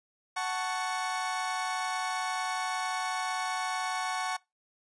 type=chord; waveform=30% pulse; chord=F# minor; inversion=none; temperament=equal with one note detuned; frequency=742.1 / 880 / 1108.7 Hz; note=F#5 / A5 / C#6; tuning=+5 / 0 / 0 cents; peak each=-31 / -34 / -32 dBFS; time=0.36-4.37 s; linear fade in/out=10 ms; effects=noise-tail reverb RT60 0.2 s tail -22 dB re dry + resampled to 22050 Hz